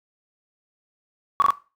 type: tone bursts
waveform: sine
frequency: 1127 Hz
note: C#6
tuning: 28 cents sharp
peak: -12 dBFS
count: 3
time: 1.4-1.505 s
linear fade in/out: 0 ms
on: 21 ms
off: 21 ms
effects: noise-tail reverb RT60 0.3 s tail -18 dB re dry + tanh soft clip ceiling -8 dBFS